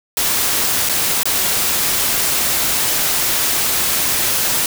white noise with dropouts, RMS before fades -17 dBFS, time 0.17-4.66 s, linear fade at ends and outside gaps 1 ms, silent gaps 0.889-0.895 / 1.232-1.255 s, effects none

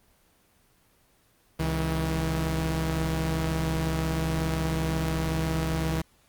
sawtooth tone pair together, 67.7 / 161.02 Hz, C#2 / E3, -40 / -40 cents, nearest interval octave + minor third, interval 1500 cents, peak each -26 / -23 dBFS, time 1.59-6.02 s, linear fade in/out 10 ms, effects pink hiss -63 dBFS RMS until 6.28 s + Opus 24 kbps

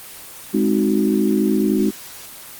sine chord, Ab dominant seventh, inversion none, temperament equal, 207.7 / 261.6 / 311.1 / 370 Hz, Ab3 / C4 / Eb4 / Gb4, 0 / 0 / 0 / 0 cents, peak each -18 / -22 / -20 / -21 dBFS, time 0.53-1.91 s, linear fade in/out 20 ms, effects white hiss -37 dBFS RMS until 2.59 s + Opus 24 kbps

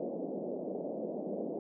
white band-pass noise, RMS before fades -38 dBFS, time 0-1.59 s, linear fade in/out 2 ms, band 180 to 630 Hz, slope 48 dB/octave, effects none

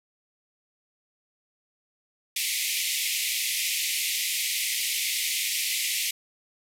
pink band-pass noise, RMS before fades -28 dBFS, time 2.36-6.11 s, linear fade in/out 5 ms, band 2000 to 15000 Hz, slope 96 dB/octave, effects none

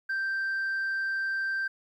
sine tone, 1568 Hz, G6, in tune, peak -25 dBFS, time 0.09-1.68 s, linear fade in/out 10 ms, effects tanh soft clip ceiling -26 dBFS + 11-bit

